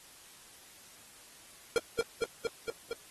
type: tone with echo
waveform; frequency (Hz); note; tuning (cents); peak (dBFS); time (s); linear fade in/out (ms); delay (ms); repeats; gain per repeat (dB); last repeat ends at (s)
square; 466.2; A#4; 0; -25; 1.76-1.78; 0; 230; 5; -2; 2.93
effects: white hiss -55 dBFS RMS until 3.1 s + AAC 32 kbps